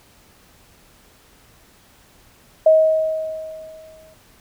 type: tone with exponential decay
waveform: sine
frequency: 633 Hz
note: D#5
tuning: 30 cents sharp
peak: -7 dBFS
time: 2.66-4.14 s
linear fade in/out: 5 ms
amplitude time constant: 320 ms
effects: pink hiss -52 dBFS RMS until 4.4 s